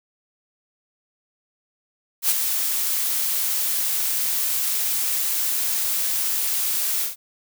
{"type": "noise with ADSR envelope", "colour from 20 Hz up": "blue", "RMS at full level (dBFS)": -17, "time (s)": [2.22, 7.16], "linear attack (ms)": 74, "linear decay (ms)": 34, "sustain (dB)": -6, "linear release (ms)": 140, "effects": []}